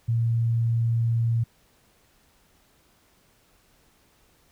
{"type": "tone", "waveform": "sine", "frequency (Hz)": 115.7, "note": "A#2", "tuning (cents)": -13, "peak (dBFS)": -20, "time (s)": [0.08, 1.44], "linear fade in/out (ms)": 10, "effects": ["pink hiss -62 dBFS RMS until 4.51 s"]}